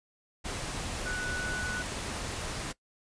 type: tone in noise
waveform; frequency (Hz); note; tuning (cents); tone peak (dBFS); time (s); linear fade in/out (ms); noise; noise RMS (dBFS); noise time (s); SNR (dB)
sine; 1480; F#6; 0; -33; 1.05-1.83; 20; pink; -36; 0.44-2.73; 0
effects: noise-tail reverb RT60 0.1 s tail -20 dB re dry + resampled to 22050 Hz